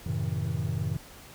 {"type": "chord", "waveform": "triangle", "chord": "F# diminished seventh", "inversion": "none", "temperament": "just", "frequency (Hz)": [92.5, 111, 133.2, 159.84], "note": ["F#2", "A2", "C3", "Eb3"], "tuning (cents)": [0, 16, 31, 47], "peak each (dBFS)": -31, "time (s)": [0.06, 0.97], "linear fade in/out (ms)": 5, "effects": ["pink hiss -49 dBFS RMS until 1.34 s"]}